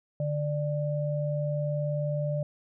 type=tone pair together; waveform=sine; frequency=146.83 / 591.4 Hz; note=D3 / D5; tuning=0 / +12 cents; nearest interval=2 octaves; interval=2412 cents; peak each=-28 / -31 dBFS; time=0.2-2.43 s; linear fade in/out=2 ms; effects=none